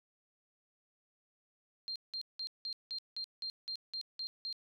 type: tone bursts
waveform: sine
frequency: 4186 Hz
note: C8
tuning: in tune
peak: -37 dBFS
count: 11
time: 1.88-4.527 s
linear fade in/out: 0 ms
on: 77 ms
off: 180 ms
effects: none